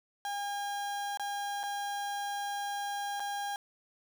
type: tone with dropouts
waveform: 35% pulse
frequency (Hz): 810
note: G#5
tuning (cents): -43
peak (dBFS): -32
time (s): 0.25-3.56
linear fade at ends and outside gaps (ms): 1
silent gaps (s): 1.173-1.196 / 1.632-1.636 / 3.197-3.202
effects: none